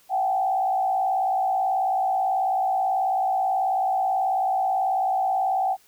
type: tone with frequency modulation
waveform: sine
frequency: 763 Hz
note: G5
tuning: 47 cents flat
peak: -20 dBFS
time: 0.09-5.77 s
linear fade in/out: 50 ms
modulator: 58.4 Hz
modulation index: 0.84
effects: white hiss -58 dBFS RMS until 5.87 s